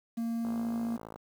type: tone with pitch glide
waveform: triangle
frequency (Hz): 230.6 to 232.2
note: A#3 to A#3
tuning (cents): -19 to -7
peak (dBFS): -28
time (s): 0.17-0.97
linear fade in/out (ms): 10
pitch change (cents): +12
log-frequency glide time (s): 0.32-0.68
type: click train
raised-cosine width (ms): 1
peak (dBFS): -29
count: 40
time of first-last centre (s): 0.45-1.159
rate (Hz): 55
effects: high-pass 80 Hz 12 dB/octave + 9-bit